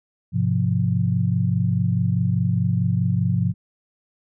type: chord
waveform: sine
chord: F minor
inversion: first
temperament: equal with one note detuned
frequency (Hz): 103.83 / 128.64 / 174.61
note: Ab2 / C3 / F3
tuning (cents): 0 / -29 / 0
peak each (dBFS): -22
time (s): 0.32-3.54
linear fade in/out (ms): 50
effects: none